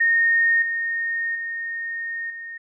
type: tone with level steps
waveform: sine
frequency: 1844 Hz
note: A#6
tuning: 19 cents flat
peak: -15 / -22 / -26 / -32 dBFS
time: 0-2.58 s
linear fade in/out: 10 ms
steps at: 0.62 / 1.35 / 2.3 s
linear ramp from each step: 2 ms
effects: none